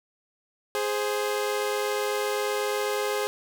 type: tone pair together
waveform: sawtooth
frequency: 415.3 / 523.3 Hz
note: G#4 / C5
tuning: 0 / 0 cents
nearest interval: major third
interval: 400 cents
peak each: -23 / -26 dBFS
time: 0.75-3.27 s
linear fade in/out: 0 ms
effects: none